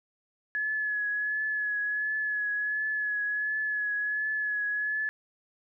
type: tone with vibrato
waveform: sine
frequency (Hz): 1700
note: G#6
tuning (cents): +40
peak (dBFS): -27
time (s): 0.55-5.09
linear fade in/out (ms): 0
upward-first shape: triangle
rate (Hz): 1.4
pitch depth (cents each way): 31
effects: none